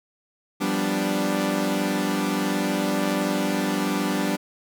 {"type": "chord", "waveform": "sawtooth", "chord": "G dominant seventh", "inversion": "third", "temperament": "equal", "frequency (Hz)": [174.61, 196, 246.9, 293.7], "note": ["F3", "G3", "B3", "D4"], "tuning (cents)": [0, 0, 0, 0], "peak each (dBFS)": [-28, -22, -26, -22], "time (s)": [0.6, 4.37], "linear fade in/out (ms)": 20, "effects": []}